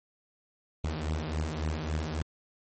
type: beating tone pair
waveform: sawtooth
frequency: 76 / 79.6 Hz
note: D#2 / D#2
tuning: -40 / +40 cents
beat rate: 3.6 Hz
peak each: -29 dBFS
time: 0.84-2.22 s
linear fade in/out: 0 ms
effects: MP3 32 kbps